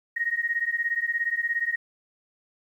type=beating tone pair; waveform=sine; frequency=1864.7 / 1881.7 Hz; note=A#6 / A#6; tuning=0 / +16 cents; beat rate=17 Hz; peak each=-27 dBFS; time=0.16-1.76 s; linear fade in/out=10 ms; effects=10-bit